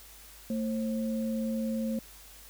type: tone pair together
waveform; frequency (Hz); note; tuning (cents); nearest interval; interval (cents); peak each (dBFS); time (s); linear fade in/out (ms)
sine; 224.5 / 534; A3 / C5; +35 / +35; octave + minor third; 1500; -29 / -37; 0.5-1.99; 2
effects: added 50 Hz sine -55 dBFS peak until 2.49 s + white hiss -52 dBFS RMS until 2.49 s